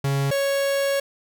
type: tone pair in turn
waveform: 45% pulse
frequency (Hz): 138.59 / 554.4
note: C#3 / C#5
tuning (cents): 0 / 0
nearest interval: 2 octaves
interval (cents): 2400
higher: second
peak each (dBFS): -20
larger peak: neither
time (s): 0.04-0.31 / 0.31-1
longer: second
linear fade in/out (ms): 5
effects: none